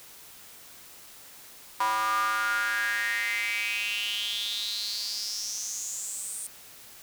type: tone with high-pass filter sweep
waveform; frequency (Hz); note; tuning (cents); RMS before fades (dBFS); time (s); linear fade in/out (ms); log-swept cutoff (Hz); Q
square; 109.2; A2; -13; -30; 1.8-6.47; 5; 1000 to 9100; 7.4
effects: white hiss -49 dBFS RMS until 7.02 s